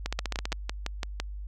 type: two click trains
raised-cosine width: 0.2 ms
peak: -13 / -13 dBFS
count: 7 / 8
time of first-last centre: 0.19-1.2 / 0.06-0.521 s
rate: 5.94 / 15.2 Hz
effects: added 50 Hz sine -35 dBFS peak until 1.47 s